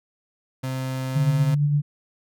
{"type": "tone", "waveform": "35% pulse", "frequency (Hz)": 130.81, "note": "C3", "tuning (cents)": 0, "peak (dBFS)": -24, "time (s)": [0.63, 1.55], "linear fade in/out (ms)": 10}
{"type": "tone with tremolo", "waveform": "sine", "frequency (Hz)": 146.1, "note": "D3", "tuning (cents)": -9, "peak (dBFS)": -16, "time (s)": [1.15, 1.82], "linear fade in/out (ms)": 20, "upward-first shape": "sine", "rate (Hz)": 8.7, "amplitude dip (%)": 35}
{"effects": []}